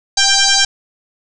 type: tone with frequency modulation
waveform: sine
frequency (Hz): 784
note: G5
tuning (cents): 0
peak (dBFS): -9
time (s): 0.17-0.65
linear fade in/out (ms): 5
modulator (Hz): 789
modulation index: 7.9
effects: none